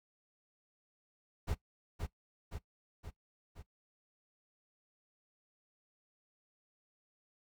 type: noise with echo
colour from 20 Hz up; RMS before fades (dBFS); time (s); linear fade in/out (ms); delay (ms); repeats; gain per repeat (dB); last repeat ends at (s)
brown; -35; 1.47-1.55; 20; 520; 4; -4; 3.63
effects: noise-tail reverb RT60 0.1 s tail -18 dB re dry